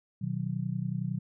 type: chord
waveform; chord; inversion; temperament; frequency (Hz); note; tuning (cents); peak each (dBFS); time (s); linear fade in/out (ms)
sine; B major; none; just; 123.47 / 154.34 / 185.21; B2 / D#3 / F#3; 0 / -14 / +2; -34; 0.21-1.19; 10
effects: none